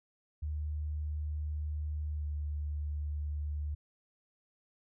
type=tone with pitch glide; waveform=sine; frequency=75.5 to 74.2 Hz; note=D2 to D2; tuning=+48 to +18 cents; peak=-33 dBFS; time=0.42-3.75 s; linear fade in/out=10 ms; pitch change=-30 cents; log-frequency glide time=2.14-2.26 s; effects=none